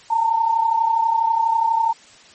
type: tone pair together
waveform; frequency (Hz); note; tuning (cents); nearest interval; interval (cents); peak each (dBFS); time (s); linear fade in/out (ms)
sine; 880 / 912.2; A5 / A#5; 0 / -38; minor second; 62; -22 / -16; 0.1-1.93; 10
effects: white hiss -47 dBFS RMS until 2.34 s + MP3 32 kbps